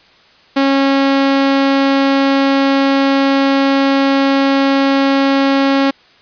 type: tone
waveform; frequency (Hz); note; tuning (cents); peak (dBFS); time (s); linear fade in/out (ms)
sawtooth; 273.8; C#4; -21; -6; 0.56-5.91; 10
effects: white hiss -47 dBFS RMS until 6.21 s + resampled to 11025 Hz